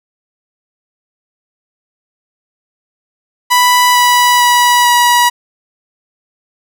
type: tone with pitch steps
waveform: sawtooth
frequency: 987.8 / 981 / 974.2 / 967.5 Hz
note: B5 / B5 / B5 / B5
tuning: 0 / -12 / -24 / -36 cents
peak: -3 dBFS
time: 3.5-5.3 s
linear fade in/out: 20 ms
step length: 450 ms
effects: none